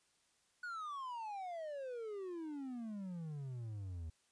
triangle exponential sweep, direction down, 1480 to 78 Hz, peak -40 dBFS, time 0.63-4.1 s, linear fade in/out 5 ms, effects white hiss -75 dBFS RMS until 4.31 s + resampled to 22050 Hz

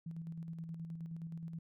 sine tone with tremolo, 164.81 Hz, E3, in tune, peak -40 dBFS, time 0.06-1.59 s, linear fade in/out 5 ms, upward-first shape square, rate 9.5 Hz, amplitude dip 40%, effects none

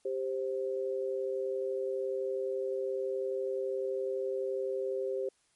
sine tone pair together, 393.5 / 525.3 Hz, G4 / C5, +7 / +7 cents, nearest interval perfect fourth, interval 500 cents, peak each -33 / -34 dBFS, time 0.05-5.29 s, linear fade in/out 5 ms, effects white hiss -71 dBFS RMS until 5.55 s + MP3 48 kbps

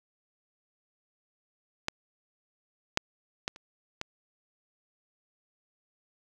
clicks, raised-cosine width 0.2 ms, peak -11 / -6 / -13 / -30 / -16 dBFS, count 5, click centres 1.884 / 2.974 / 3.479 / 3.561 / 4.014 s, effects none

